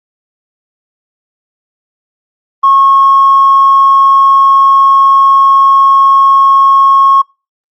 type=tone with tanh clipping; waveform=triangle; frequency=1091 Hz; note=C#6; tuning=28 cents flat; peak=-3 dBFS; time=2.63-7.22 s; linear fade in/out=10 ms; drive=4 dB; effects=noise-tail reverb RT60 0.3 s tail -26 dB re dry + Opus 32 kbps